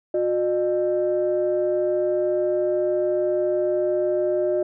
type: tone pair together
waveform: sine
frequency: 360.9 / 607 Hz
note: F#4 / D#5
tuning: -43 / -43 cents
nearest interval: major sixth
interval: 900 cents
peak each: -21 dBFS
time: 0.14-4.63 s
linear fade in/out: 5 ms
effects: tanh soft clip ceiling -13 dBFS